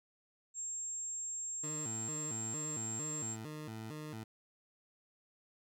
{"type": "tone", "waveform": "sine", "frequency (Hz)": 7500, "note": "A#8", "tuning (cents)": 10, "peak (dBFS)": -38, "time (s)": [0.54, 3.37], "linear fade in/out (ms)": 50}
{"type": "tone with vibrato", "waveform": "20% pulse", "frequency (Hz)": 130, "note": "C3", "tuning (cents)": -11, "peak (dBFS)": -38, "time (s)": [1.63, 4.24], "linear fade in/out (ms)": 10, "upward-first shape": "square", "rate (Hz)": 2.2, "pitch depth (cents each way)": 280}
{"effects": []}